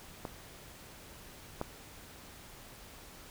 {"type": "clicks", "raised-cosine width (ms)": 1, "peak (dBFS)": [-23, -20], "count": 2, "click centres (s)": [0.252, 1.614], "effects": ["pink hiss -52 dBFS RMS until 3.3 s"]}